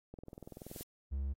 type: click train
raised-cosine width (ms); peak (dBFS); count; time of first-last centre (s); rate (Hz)
2; -34; 15; 0.14-0.81; 20.9
type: noise with exponential growth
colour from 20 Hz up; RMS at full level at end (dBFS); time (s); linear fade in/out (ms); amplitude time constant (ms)
blue; -45; 0.27-0.83; 1; 120
type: tone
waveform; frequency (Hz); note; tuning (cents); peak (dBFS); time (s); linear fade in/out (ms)
triangle; 68.5; C#2; -20; -32; 1.11-1.34; 20
effects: AAC 48 kbps